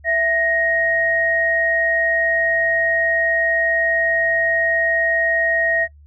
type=tone pair together; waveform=sine; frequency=662 / 1872.4 Hz; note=E5 / A#6; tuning=+7 / +7 cents; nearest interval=octave + tritone; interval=1800 cents; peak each=-20 / -17 dBFS; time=0.04-5.88 s; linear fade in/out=50 ms; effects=noise-tail reverb RT60 0.1 s tail -22 dB re dry + added 73 Hz sine -43 dBFS peak until 6.06 s